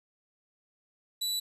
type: tone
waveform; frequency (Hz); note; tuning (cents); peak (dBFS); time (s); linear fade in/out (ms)
sawtooth; 3951; B7; 0; -26; 1.21-1.4; 10
effects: resampled to 32000 Hz + 10-bit